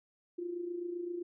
sine tone with amplitude modulation, 349.2 Hz, F4, in tune, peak -33 dBFS, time 0.38-1.23 s, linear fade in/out 10 ms, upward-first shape sine, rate 27.7 Hz, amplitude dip 60%, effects none

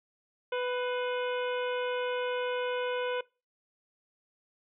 harmonic tone with a mistuned harmonic, 496.4 Hz, B4, 9 cents sharp, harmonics 1 / 2 / 3 / 4 / 5 / 6 / 7, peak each -30 / -38 / -38 / -46 / -44 / -44 / -50 dBFS, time 0.52-3.21 s, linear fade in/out 5 ms, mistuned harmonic 4, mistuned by +130 cents, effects noise-tail reverb RT60 0.3 s tail -23 dB re dry

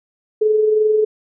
sine tone with amplitude modulation, 429.7 Hz, A4, 41 cents flat, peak -10 dBFS, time 0.41-1.05 s, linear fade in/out 10 ms, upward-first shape sine, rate 22.7 Hz, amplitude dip 40%, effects none

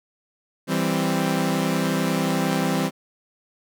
sawtooth chord, C major, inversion first, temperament equal, 164.81 / 196 / 261.6 Hz, E3 / G3 / C4, 0 / 0 / 0 cents, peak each -21 dBFS, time 0.67-2.91 s, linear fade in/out 50 ms, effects none

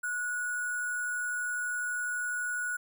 sine tone with sample-and-hold, 1464 Hz, F#6, 19 cents flat, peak -30 dBFS, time 0.03-2.77 s, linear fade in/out 10 ms, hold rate 8820 Hz, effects none

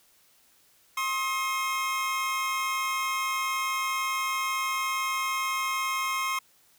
25% pulse tone pair together, 1066.3 / 1268 Hz, C6 / D#6, +32 / +32 cents, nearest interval minor third, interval 300 cents, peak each -24 / -30 dBFS, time 0.97-6.39 s, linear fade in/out 5 ms, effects white hiss -62 dBFS RMS until 6.78 s

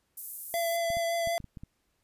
pink high-pass noise, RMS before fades -38 dBFS, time 0.17-0.77 s, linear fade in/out 5 ms, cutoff 11000 Hz, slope 24 dB/octave
square tone with vibrato, 675 Hz, E5, 41 cents sharp, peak -28 dBFS, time 0.54-1.38 s, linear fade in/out 0 ms, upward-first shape triangle, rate 5.3 Hz, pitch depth 17 cents each way
clicks, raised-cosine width 5 ms, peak -30 dBFS, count 7, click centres 0.903 / 0.97 / 1.273 / 1.403 / 1.443 / 1.572 / 1.635 s
effects pink hiss -75 dBFS RMS until 2.03 s + resampled to 32000 Hz

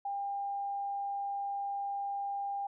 sine tone, 800 Hz, G5, 35 cents sharp, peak -33 dBFS, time 0.05-2.67 s, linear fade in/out 5 ms, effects none

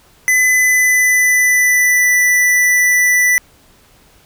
square tone with pitch glide, 2012 to 1978.6 Hz, B6 to B6, +32 to +3 cents, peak -10 dBFS, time 0.28-3.38 s, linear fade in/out 0 ms, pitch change -29 cents, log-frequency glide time 0.46-2.16 s, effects pink hiss -49 dBFS RMS until 4.25 s

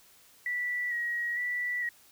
sine tone with vibrato, 1931 Hz, B6, 39 cents flat, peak -29 dBFS, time 0.46-1.89 s, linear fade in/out 2 ms, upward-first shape square, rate 1.1 Hz, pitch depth 27 cents each way, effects white hiss -59 dBFS RMS until 2.11 s

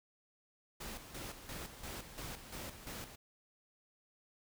pink noise with tremolo, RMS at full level -45 dBFS, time 0.8-3.16 s, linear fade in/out 10 ms, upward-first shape square, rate 2.9 Hz, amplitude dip 60%, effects none

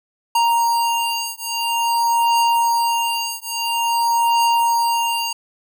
square beating tone pair, 932.3 / 932.79 Hz, A#5 / A#5, 0 / +1 cents, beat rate 0.49 Hz, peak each -20 dBFS, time 0.35-5.33 s, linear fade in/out 5 ms, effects none

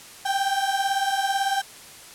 35% pulse beating tone pair, 777 / 795 Hz, G5 / G5, -16 / +24 cents, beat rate 18 Hz, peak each -23 / -23 dBFS, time 0.25-1.62 s, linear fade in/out 10 ms, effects white hiss -44 dBFS RMS until 2.14 s + low-pass 11000 Hz 12 dB/octave

